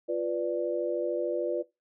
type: chord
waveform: sine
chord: B diminished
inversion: second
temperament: equal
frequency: 349.2 / 493.9 / 587.3 Hz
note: F4 / B4 / D5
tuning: 0 / 0 / 0 cents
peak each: -31 dBFS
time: 0.08-1.63 s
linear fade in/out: 20 ms
effects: noise-tail reverb RT60 0.2 s tail -18 dB re dry